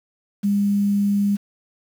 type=tone with quantisation; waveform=sine; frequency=202.1 Hz; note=G#3; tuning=47 cents flat; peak=-16 dBFS; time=0.43-1.37 s; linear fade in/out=20 ms; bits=7; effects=none